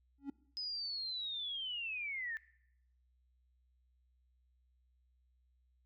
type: tone with exponential growth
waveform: triangle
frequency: 278.7 Hz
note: C#4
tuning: 9 cents sharp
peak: -33 dBFS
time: 0.18-0.3 s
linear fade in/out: 5 ms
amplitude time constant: 24 ms
type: linear sweep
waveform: sine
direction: down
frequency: 5070 to 1747 Hz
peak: -38 dBFS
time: 0.57-2.37 s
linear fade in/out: 0 ms
effects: noise-tail reverb RT60 0.8 s tail -21 dB re dry + added 62 Hz sine -70 dBFS peak until 5.85 s